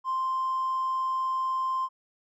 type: tone with hard clipping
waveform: sine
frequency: 1046 Hz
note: C6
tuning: 1 cent flat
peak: -26 dBFS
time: 0.04-1.89 s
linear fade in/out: 50 ms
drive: 1 dB
effects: none